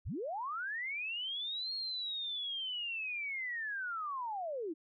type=linear two-way sweep; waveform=sine; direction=up then down; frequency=32.28 to 4299 to 294.4 Hz; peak=-36 dBFS; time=0.05-4.74 s; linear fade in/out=20 ms; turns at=1.74 s; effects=none